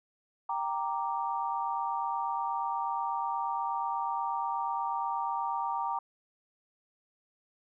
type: chord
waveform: sine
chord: G minor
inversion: none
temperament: equal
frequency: 784 / 932.3 / 1174.7 Hz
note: G5 / Bb5 / D6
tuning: 0 / 0 / 0 cents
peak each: -35 / -32 / -36 dBFS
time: 0.49-5.99 s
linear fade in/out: 5 ms
effects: none